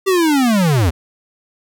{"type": "linear sweep", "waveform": "square", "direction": "down", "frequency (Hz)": [393.6, 73.42], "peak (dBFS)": -12, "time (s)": [0.06, 0.91], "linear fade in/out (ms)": 20, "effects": []}